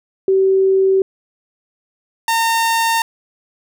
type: tone pair in turn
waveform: sine / sawtooth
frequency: 383.7 / 912.6 Hz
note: G4 / A#5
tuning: -37 / -37 cents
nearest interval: octave + minor third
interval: 1500 cents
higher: second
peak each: -10 dBFS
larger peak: neither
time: 0.28-1.02 / 2.28-3.02 s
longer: neither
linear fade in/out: 2 ms
effects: none